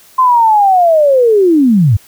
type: linear sweep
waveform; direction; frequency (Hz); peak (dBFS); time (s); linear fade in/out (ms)
sine; down; 1046.5 to 90; -5; 0.18-1.97; 10
effects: white hiss -43 dBFS RMS until 2.07 s